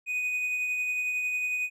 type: tone with tremolo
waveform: triangle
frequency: 2489 Hz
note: D#7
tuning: in tune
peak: -24 dBFS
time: 0.06-1.7 s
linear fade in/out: 50 ms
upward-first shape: triangle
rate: 11 Hz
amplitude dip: 30%
effects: none